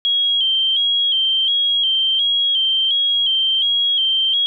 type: tone with vibrato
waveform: sine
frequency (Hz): 3218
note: G7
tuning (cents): +45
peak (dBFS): -14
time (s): 0.05-4.46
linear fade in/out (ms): 0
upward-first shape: square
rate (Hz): 1.4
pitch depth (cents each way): 44
effects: none